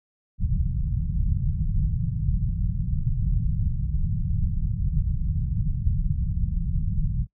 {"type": "low-pass noise", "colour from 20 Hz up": "pink", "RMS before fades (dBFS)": -24, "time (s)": [0.38, 7.27], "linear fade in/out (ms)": 50, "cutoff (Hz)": 170, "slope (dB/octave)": 48, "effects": ["noise-tail reverb RT60 0.1 s tail -24 dB re dry"]}